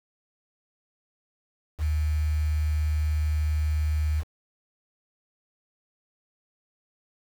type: tone with quantisation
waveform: sine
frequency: 76.4 Hz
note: D#2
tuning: 31 cents flat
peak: -22 dBFS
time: 1.78-4.24 s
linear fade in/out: 50 ms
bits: 7
effects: none